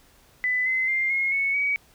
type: tone with pitch steps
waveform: sine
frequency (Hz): 2000 / 2050 / 2102 / 2155 / 2209 / 2264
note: B6 / C7 / C7 / C#7 / C#7 / C#7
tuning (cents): +21 / -36 / +7 / -49 / -7 / +36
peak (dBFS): -21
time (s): 0.44-1.76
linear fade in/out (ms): 0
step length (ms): 220
effects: pink hiss -57 dBFS RMS until 1.94 s